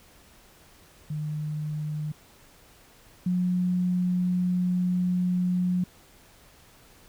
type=tone pair in turn; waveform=sine; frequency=151.8 / 180.15 Hz; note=D#3 / F#3; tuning=-42 / -46 cents; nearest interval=minor third; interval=296 cents; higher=second; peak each=-28 / -22 dBFS; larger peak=second; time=1.1-2.12 / 3.26-5.84 s; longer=second; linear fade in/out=5 ms; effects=pink hiss -55 dBFS RMS until 7.08 s